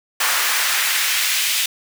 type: noise with high-pass filter sweep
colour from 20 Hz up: pink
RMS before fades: -19 dBFS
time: 0.2-1.66 s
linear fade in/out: 5 ms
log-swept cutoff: 1200 to 2800 Hz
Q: 1.2
effects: none